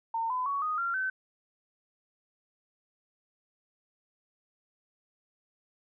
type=tone with pitch steps; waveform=sine; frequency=910 / 1009.7 / 1120.3 / 1243.1 / 1379.3 / 1530.4 Hz; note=A#5 / B5 / C#6 / D#6 / F6 / G6; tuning=-42 / +38 / +18 / -2 / -22 / -42 cents; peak=-28 dBFS; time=0.14-1.1 s; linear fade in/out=5 ms; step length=160 ms; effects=none